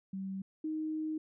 sine tone pair in turn, 192.3 / 312.1 Hz, G3 / D#4, -33 / +5 cents, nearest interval minor sixth, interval 838 cents, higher second, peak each -36 / -33 dBFS, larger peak second, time 0.13-0.42 / 0.64-1.18 s, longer second, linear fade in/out 5 ms, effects none

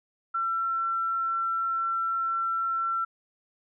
sine tone, 1349 Hz, E6, 40 cents sharp, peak -25 dBFS, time 0.34-3.05 s, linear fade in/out 10 ms, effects none

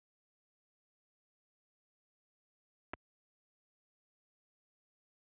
clicks, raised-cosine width 0.5 ms, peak -25 dBFS, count 2, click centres 2.935 / 2.938 s, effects high-pass 60 Hz 12 dB/octave + resampled to 8000 Hz

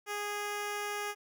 10% pulse tone, 412.9 Hz, G#4, 10 cents flat, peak -26 dBFS, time 0.06-1.15 s, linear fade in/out 50 ms, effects none

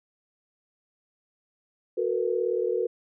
sine tone cluster, 367.3 / 448.6 / 486.8 Hz, F#4 / A4 / B4, -13 / +34 / -25 cents, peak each -28 dBFS, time 1.97-2.87 s, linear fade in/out 10 ms, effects none

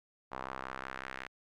sawtooth tone with band-pass filter sweep, 65.41 Hz, C2, in tune, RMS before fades -43 dBFS, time 0.31-1.28 s, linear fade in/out 20 ms, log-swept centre 1000 to 1900 Hz, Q 1.9, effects none

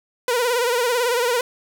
sawtooth tone with vibrato, 484.4 Hz, B4, 34 cents flat, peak -14 dBFS, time 0.28-1.41 s, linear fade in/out 2 ms, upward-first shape sine, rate 18 Hz, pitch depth 81 cents each way, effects none

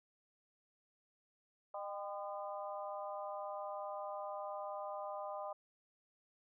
harmonic tone with a mistuned harmonic, 203.3 Hz, G#3, 37 cents flat, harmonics 3 / 4 / 5 / 6, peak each -44 / -46 / -48 / -50 dBFS, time 1.74-5.53 s, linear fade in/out 5 ms, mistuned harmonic 4, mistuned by -48 cents, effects none

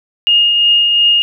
sine tone with tremolo, 2845 Hz, F7, 31 cents sharp, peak -6 dBFS, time 0.27-1.22 s, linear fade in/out 0 ms, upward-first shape triangle, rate 2.8 Hz, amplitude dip 35%, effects none

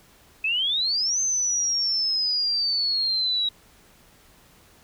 sine exponential two-way sweep, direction up then down, 2534 to 6272 to 3846 Hz, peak -21 dBFS, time 0.44-3.49 s, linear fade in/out 5 ms, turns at 1.2 s, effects pink hiss -55 dBFS RMS until 4.83 s

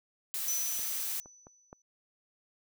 blue noise, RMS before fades -35 dBFS, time 0.34-1.2 s, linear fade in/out 0 ms
sine tone with exponential decay, 5980 Hz, F#8, 17 cents sharp, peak -29 dBFS, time 0.48-1.82 s, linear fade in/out 2 ms, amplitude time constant 290 ms
clicks, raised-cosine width 1 ms, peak -36 / -42 / -38 / -37 / -32 dBFS, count 5, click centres 0.793 / 0.997 / 1.259 / 1.469 / 1.729 s
effects none

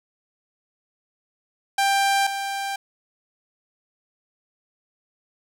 sawtooth tone pair in turn, 790 / 790 Hz, G5 / G5, +13 / +13 cents, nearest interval unison, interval 0 cents, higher neither, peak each -14 / -22 dBFS, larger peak first, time 1.78-2.27 / 2.27-2.76 s, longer neither, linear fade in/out 5 ms, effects low-pass 12000 Hz 12 dB/octave + 9-bit

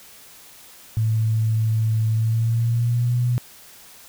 sine tone with pitch glide, 110.8 to 122.23 Hz, A2 to B2, +13 to -17 cents, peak -17 dBFS, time 0.97-3.38 s, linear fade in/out 0 ms, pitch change +170 cents, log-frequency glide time 2.13-3.17 s, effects white hiss -46 dBFS RMS until 4.08 s

